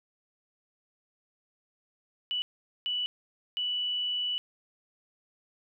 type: tone bursts at uneven times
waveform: sine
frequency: 2960 Hz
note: F#7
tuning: in tune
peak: -28 dBFS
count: 3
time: 2.31-2.42 / 2.86-3.06 / 3.57-4.38 s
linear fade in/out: 0 ms
effects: none